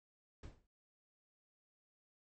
brown noise with exponential decay, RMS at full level -44 dBFS, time 0.43-0.67 s, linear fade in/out 5 ms, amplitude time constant 52 ms, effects MP3 32 kbps

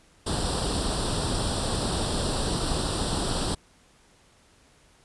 pink noise with comb filter, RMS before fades -27 dBFS, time 0.26-3.55 s, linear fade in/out 10 ms, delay 0.23 ms, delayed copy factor +0.8, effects pink hiss -59 dBFS RMS until 5.04 s + resampled to 24000 Hz

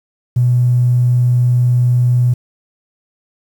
triangle tone, 123 Hz, B2, 7 cents flat, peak -5 dBFS, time 0.36-2.34 s, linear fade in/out 10 ms, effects tanh soft clip ceiling -7 dBFS + 7-bit

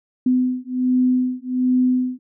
sine beating tone pair, 252.4 / 253.7 Hz, B3 / B3, +38 / +47 cents, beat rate 1.3 Hz, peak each -19 / -19 dBFS, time 0.26-2.19 s, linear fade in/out 5 ms, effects none

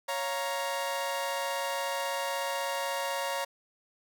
sawtooth chord, Bb minor, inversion first, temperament equal with one note detuned, 554.4 / 698.5 / 936.1 Hz, Db5 / F5 / Bb5, 0 / 0 / +7 cents, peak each -30 / -35 / -30 dBFS, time 0.08-3.45 s, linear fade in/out 10 ms, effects none

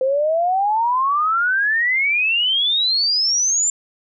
sine exponential sweep, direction up, 513 to 7300 Hz, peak -15 dBFS, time 0.01-3.7 s, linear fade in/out 2 ms, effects none

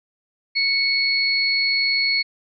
sine tone pair together, 2217 / 4358 Hz, C#7 / C#8, 0 / -30 cents, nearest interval octave, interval 1170 cents, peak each -20 dBFS, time 0.55-2.23 s, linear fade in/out 20 ms, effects none

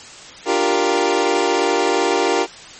25% pulse chord, G minor seventh, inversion second, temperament equal, 293.7 / 349.2 / 392 / 466.2 Hz, D4 / F4 / G4 / Bb4, 0 / 0 / 0 / 0 cents, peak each -21 / -17 / -16 / -16 dBFS, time 0.45-2.47 s, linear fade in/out 50 ms, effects white hiss -38 dBFS RMS until 2.79 s + MP3 32 kbps

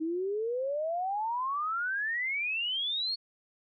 sine exponential sweep, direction up, 311.1 to 4404 Hz, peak -29 dBFS, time 0-3.16 s, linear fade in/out 20 ms, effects none

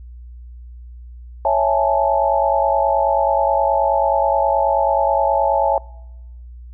sine chord, A major seventh, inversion first, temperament equal, 554.4 / 659.3 / 830.6 / 880 Hz, C#5 / E5 / G#5 / A5, 0 / 0 / 0 / 0 cents, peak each -19 dBFS, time 1.45-5.78 s, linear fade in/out 2 ms, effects noise-tail reverb RT60 1.0 s tail -25 dB re dry + added 60 Hz sine -34 dBFS peak until 6.73 s

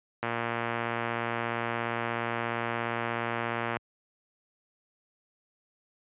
click train, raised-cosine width 0.5 ms, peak -15 dBFS, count 415, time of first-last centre 0.23-3.768 s, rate 117 Hz, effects high-pass 80 Hz 12 dB/octave + resampled to 8000 Hz

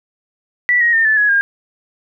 sine tone with pitch steps, 1960 / 1885.6 / 1814 / 1745.2 / 1678.9 / 1615.2 Hz, B6 / A#6 / A#6 / A6 / G#6 / G#6, -14 / +19 / -48 / -15 / +18 / -49 cents, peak -10 dBFS, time 0.69-1.41 s, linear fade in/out 0 ms, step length 120 ms, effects none

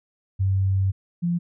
sine tone pair in turn, 96.2 / 172.9 Hz, G2 / F3, -32 / -17 cents, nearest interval minor seventh, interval 1015 cents, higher second, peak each -18 / -20 dBFS, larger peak first, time 0.39-0.92 / 1.22-1.39 s, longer first, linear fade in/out 20 ms, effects none

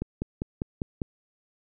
click train, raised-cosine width 3 ms, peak -16 dBFS, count 6, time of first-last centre 0.02-1.018 s, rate 5.01 Hz, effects none

